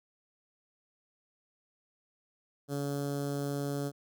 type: tone with notch filter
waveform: 15% pulse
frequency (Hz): 141.9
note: C#3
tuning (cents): +41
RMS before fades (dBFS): -34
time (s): 2.68-3.92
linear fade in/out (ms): 50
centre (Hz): 2300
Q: 0.56
effects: none